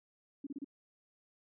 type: tone bursts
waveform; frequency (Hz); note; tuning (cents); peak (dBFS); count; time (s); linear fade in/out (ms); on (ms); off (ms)
sine; 280.3; C#4; +19; -38; 4; 0.44-0.645; 5; 28; 31
effects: none